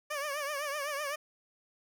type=tone with vibrato; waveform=15% pulse; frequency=579 Hz; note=D5; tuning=25 cents flat; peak=-27 dBFS; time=0.1-1.16 s; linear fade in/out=10 ms; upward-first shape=triangle; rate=7.9 Hz; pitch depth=110 cents each way; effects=none